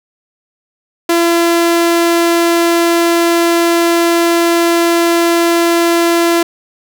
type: tone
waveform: sawtooth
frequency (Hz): 339.2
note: E4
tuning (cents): +50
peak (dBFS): -5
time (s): 1.09-6.43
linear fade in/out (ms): 5
effects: none